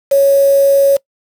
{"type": "tone with quantisation", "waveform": "sine", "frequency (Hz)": 554.4, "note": "C#5", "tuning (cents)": 0, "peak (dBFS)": -6, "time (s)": [0.11, 0.97], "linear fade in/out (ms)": 10, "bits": 4, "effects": ["noise-tail reverb RT60 0.1 s tail -23 dB re dry"]}